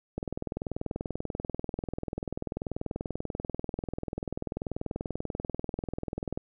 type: click train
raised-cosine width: 2 ms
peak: -19 dBFS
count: 128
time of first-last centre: 0.18-6.375 s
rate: 20.5 Hz
effects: none